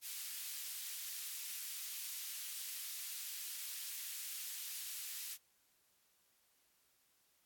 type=high-pass noise; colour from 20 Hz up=white; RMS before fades=-45 dBFS; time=0.01-5.38 s; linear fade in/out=50 ms; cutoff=2400 Hz; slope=12 dB/octave; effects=white hiss -75 dBFS RMS until 7.45 s + AAC 64 kbps